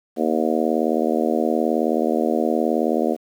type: harmonic tone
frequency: 79 Hz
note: D#2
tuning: 27 cents sharp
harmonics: 3 / 4 / 5 / 6 / 7 / 8 / 9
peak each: -23 / -24 / -25 / -26 / -26 / -27 / -28 dBFS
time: 0.16-3.17 s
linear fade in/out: 50 ms
effects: 8-bit